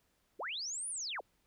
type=linear two-way sweep; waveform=sine; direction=up then down; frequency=261.6 to 10000 to 261.6 Hz; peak=-37 dBFS; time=0.39-1.21 s; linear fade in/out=10 ms; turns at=0.89 s; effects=pink hiss -75 dBFS RMS until 1.46 s